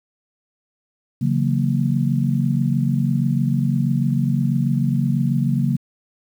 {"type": "chord", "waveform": "sine", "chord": "F# dominant seventh", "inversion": "second", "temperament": "just", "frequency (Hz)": [138.75, 166.5, 185, 231.2], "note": ["C#3", "E3", "F#3", "A#3"], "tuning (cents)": [2, 18, 0, -14], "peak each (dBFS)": [-19, -25, -24, -22], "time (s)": [1.21, 5.77], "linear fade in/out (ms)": 10, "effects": ["8-bit"]}